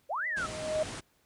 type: linear two-way sweep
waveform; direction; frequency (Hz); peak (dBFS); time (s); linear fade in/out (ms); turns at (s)
sine; up then down; 481.8 to 2033 to 1236; -30; 0.09-0.47; 20; 0.27
type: tone with exponential growth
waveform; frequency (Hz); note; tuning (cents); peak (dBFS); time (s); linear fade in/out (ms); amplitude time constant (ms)
sine; 622.3; D#5; 0; -24; 0.14-0.83; 5; 150
type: low-pass noise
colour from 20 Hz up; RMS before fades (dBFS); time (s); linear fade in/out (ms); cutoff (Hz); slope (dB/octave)
pink; -40; 0.36-1.01; 20; 10000; 96
effects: pink hiss -69 dBFS RMS until 1.25 s + high-pass 60 Hz 12 dB/octave